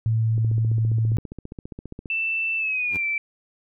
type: tone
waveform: sine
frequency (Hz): 112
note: A2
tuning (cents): +31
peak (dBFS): -18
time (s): 0.06-1.17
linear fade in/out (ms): 0
type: click train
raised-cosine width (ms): 3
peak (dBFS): -22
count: 26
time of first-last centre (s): 0.38-2.058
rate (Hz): 14.9
type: tone with pitch glide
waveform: sine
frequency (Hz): 2661 to 2330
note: E7 to D7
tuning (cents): +16 to -14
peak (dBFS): -22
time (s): 2.1-3.18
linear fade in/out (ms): 2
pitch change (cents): -230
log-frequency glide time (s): 2.57-3.05
type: tone with exponential growth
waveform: 15% pulse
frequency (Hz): 92.6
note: F#2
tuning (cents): +2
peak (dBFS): -25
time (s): 2.86-2.97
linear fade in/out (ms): 5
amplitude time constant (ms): 22
effects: none